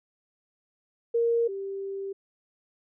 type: tone pair in turn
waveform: sine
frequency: 466.1 / 391.9 Hz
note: A#4 / G4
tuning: 0 / 0 cents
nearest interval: minor third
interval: 300 cents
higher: first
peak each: -21 / -31 dBFS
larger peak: first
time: 1.14-1.48 / 1.48-2.13 s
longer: second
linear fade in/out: 10 ms
effects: none